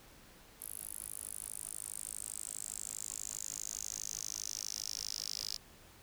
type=tone with high-pass filter sweep; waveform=10% pulse; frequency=52.4 Hz; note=G#1; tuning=16 cents sharp; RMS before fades=-43 dBFS; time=0.6-5.57 s; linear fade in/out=10 ms; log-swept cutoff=11000 to 5000 Hz; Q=5.9; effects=pink hiss -59 dBFS RMS until 6.02 s